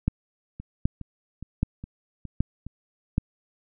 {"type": "two click trains", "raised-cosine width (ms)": 5, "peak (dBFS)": [-24, -9], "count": [6, 5], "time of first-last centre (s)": [[0.6, 2.666], [0.08, 3.181]], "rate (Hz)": [2.42, 1.29], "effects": []}